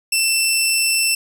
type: tone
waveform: 15% pulse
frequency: 2676 Hz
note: E7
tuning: 25 cents sharp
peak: -8 dBFS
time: 0.12-1.15 s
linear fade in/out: 5 ms
effects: none